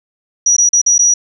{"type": "tone with dropouts", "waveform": "sine", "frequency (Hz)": 5810, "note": "F#8", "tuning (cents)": -32, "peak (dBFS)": -7, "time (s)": [0.46, 1.14], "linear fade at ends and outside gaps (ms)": 5, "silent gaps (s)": [[0.566, 0.582], [0.691, 0.731], [0.816, 0.862], [0.981, 0.991]], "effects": []}